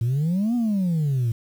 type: exponential two-way sweep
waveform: sine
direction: up then down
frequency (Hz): 111.7 to 246.9 to 111.7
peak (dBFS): -17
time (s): 0.01-1.32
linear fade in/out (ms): 5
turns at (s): 0.55
effects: tanh soft clip ceiling -18 dBFS + 8-bit